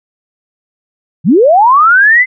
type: linear sweep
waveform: sine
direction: up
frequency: 128.6 to 2077 Hz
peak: -3 dBFS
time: 1.24-2.26 s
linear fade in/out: 50 ms
effects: none